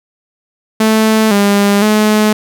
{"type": "tone with pitch steps", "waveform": "sawtooth", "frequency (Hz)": [219.1, 201.9, 213.4], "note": ["A3", "G#3", "G#3"], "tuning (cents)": [-7, -49, 47], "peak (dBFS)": -4, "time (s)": [0.8, 2.33], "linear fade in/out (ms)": 5, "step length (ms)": 510, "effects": []}